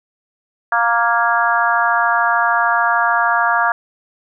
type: harmonic tone with a mistuned harmonic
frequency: 233.4 Hz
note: A#3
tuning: 2 cents sharp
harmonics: 3 / 4 / 5 / 6 / 7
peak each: -19 / -19 / -19 / -19 / -19 dBFS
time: 0.72-3.72 s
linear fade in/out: 2 ms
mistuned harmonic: 7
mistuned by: +18 cents
effects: none